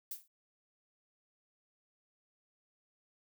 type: noise with exponential decay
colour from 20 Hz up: violet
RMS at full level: -37 dBFS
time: 0.11-0.28 s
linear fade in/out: 5 ms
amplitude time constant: 36 ms
effects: none